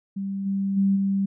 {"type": "tone with level steps", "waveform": "sine", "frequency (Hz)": 196, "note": "G3", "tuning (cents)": 0, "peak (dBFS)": [-26, -22, -17, -20], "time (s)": [0.16, 1.26], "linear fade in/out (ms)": 10, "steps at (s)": [0.45, 0.76, 0.95], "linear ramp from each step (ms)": 20, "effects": []}